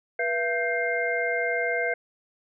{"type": "tone cluster", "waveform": "sine", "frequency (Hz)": [485.2, 675, 1566, 2112], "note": ["B4", "E5", "G6", "C7"], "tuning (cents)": [-31, 41, -2, 16], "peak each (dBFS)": -29, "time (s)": [0.19, 1.94], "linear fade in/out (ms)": 5, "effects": []}